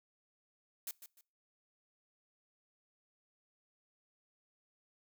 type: noise with echo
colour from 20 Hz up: blue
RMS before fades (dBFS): -41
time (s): 0.87-0.91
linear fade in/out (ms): 2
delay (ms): 150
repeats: 2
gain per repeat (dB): -11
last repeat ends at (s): 1.21
effects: noise-tail reverb RT60 0.4 s tail -24 dB re dry